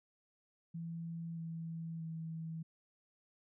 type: tone with pitch steps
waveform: sine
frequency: 166.5 / 164.3 / 162.13 Hz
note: E3 / E3 / E3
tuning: +18 / -5 / -28 cents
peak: -40 dBFS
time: 0.74-2.63 s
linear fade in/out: 10 ms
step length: 630 ms
effects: none